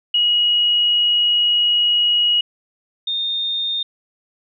sine tone pair in turn, 2900 / 3654 Hz, F#7 / A#7, -35 / -35 cents, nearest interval major third, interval 400 cents, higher second, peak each -13 / -19 dBFS, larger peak first, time 0.14-2.41 / 3.07-3.83 s, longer first, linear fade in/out 5 ms, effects none

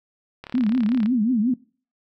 click train, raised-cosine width 0.3 ms, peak -20 dBFS, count 23, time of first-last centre 0.44-1.06 s, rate 35.5 Hz
sine tone with vibrato, 232.3 Hz, A#3, 6 cents flat, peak -17 dBFS, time 0.54-1.54 s, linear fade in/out 5 ms, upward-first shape triangle, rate 5.5 Hz, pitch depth 250 cents each way
effects noise-tail reverb RT60 0.4 s tail -20 dB re dry

